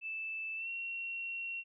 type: tone with pitch glide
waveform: sine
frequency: 2637 to 2732 Hz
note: E7 to F7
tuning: 0 to -39 cents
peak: -37 dBFS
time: 0.01-1.64 s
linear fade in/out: 50 ms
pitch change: +61 cents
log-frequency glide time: 0.56-0.69 s
effects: none